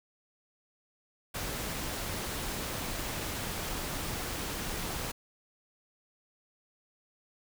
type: noise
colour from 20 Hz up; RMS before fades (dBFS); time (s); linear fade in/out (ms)
pink; -36; 1.34-5.12; 10
effects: none